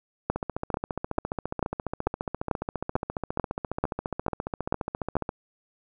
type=two click trains; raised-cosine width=1 ms; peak=-9 / -15 dBFS; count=12 / 73; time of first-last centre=0.3-5.167 / 0.36-5.292 s; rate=2.26 / 14.6 Hz; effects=none